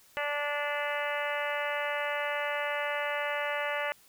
harmonic tone, 291.5 Hz, D4, 13 cents flat, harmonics 2 / 3 / 4 / 5 / 6 / 7 / 8 / 9 / 10, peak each -34 / -38 / -39 / -39 / -37 / -37 / -45 / -41 / -44 dBFS, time 0.17-3.92 s, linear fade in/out 0 ms, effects white hiss -60 dBFS RMS until 4.08 s

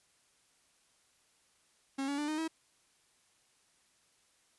45% pulse tone with pitch steps, 271.5 / 283.4 / 295.7 / 308.6 / 322.1 Hz, C#4 / C#4 / D4 / D#4 / E4, -36 / +38 / +12 / -14 / -40 cents, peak -33 dBFS, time 1.98-2.48 s, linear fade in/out 10 ms, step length 100 ms, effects white hiss -70 dBFS RMS until 4.58 s + resampled to 24000 Hz

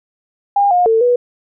sine tone with pitch steps, 806 / 714 / 448.8 / 488.6 Hz, G5 / F5 / A4 / B4, +48 / +38 / +34 / -19 cents, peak -9 dBFS, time 0.56-1.16 s, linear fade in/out 5 ms, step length 150 ms, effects none

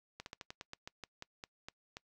slowing click train, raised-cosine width 0.2 ms, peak -27 dBFS, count 13, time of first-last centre 0.2-1.969 s, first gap 61 ms, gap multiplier 1.15, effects noise-tail reverb RT60 0.1 s tail -24 dB re dry

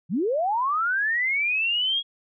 sine linear sweep, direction up, 140.7 to 3323 Hz, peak -21 dBFS, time 0.09-2.03 s, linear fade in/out 50 ms, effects none

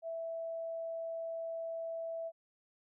sine tone, 659.3 Hz, E5, in tune, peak -37 dBFS, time 0.02-2.32 s, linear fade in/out 50 ms, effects none

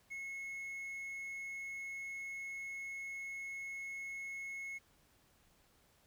triangle tone, 2180 Hz, C#7, 29 cents flat, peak -40 dBFS, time 0.1-4.79 s, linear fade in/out 20 ms, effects pink hiss -70 dBFS RMS until 6.06 s

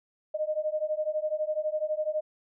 sine beating tone pair, 609 / 621 Hz, D#5 / D#5, -37 / -3 cents, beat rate 12 Hz, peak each -30 dBFS, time 0.34-2.21 s, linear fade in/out 10 ms, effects none

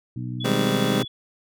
harmonic tone, 61.74 Hz, B1, in tune, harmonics 2 / 3 / 4 / 5, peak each -29 / -36 / -36 / -38 dBFS, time 0.16-1.05 s, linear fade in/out 5 ms
sine tone with tremolo, 3405 Hz, G#7, 42 cents sharp, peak -30 dBFS, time 0.4-1.08 s, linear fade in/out 10 ms, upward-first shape sine, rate 15 Hz, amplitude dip 40%
25% pulse chord, Ab major seventh, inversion second, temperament just, 155.74 / 194.67 / 207.7 / 259.6 Hz, Eb3 / G3 / Ab3 / C4, +2 / -12 / 0 / -13 cents, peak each -25 / -22 / -21 / -22 dBFS, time 0.44-1.03 s, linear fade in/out 10 ms
effects none

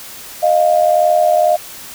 sine tone pair together, 618 / 699.9 Hz, D#5 / F5, -12 / +4 cents, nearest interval major second, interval 216 cents, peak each -12 / -12 dBFS, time 0.42-1.57 s, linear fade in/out 20 ms, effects white hiss -33 dBFS RMS until 1.94 s

